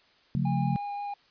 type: chord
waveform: sine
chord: Db augmented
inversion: none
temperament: equal with one note detuned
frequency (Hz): 138.59 / 177.87 / 220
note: Db3 / F3 / A3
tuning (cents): 0 / +32 / 0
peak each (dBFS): -27 / -29 / -32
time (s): 0.35-0.76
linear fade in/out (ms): 0
type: tone with vibrato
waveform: triangle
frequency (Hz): 814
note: G#5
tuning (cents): -35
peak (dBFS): -30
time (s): 0.45-1.14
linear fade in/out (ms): 5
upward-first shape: triangle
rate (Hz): 5.7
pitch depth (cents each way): 9
effects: white hiss -62 dBFS RMS until 1.3 s + resampled to 11025 Hz